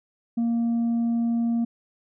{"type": "tone", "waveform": "sine", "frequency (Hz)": 233.1, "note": "A#3", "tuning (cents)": 0, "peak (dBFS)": -18, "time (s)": [0.37, 1.65], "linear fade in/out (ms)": 10, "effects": ["tanh soft clip ceiling -20 dBFS"]}